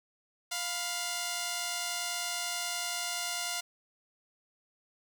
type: tone pair together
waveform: 5% pulse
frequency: 702.2 / 993 Hz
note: F5 / B5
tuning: +9 / +9 cents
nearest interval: tritone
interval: 600 cents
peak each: -22 / -28 dBFS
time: 0.51-3.61 s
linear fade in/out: 10 ms
effects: none